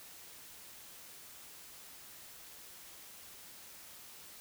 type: silence
effects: white hiss -53 dBFS RMS until 4.4 s